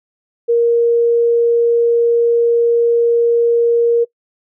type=tone; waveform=sine; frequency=469.1 Hz; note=A#4; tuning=11 cents sharp; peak=-9 dBFS; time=0.48-4.05 s; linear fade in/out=20 ms; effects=noise-tail reverb RT60 0.1 s tail -22 dB re dry